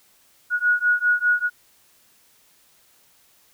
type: beating tone pair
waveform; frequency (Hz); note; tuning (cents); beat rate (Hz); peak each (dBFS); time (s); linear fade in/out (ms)
sine; 1452 / 1457; F#6 / F#6; -33 / -27; 5; -20 / -20; 0.5-1.5; 50
effects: white hiss -58 dBFS RMS until 3.53 s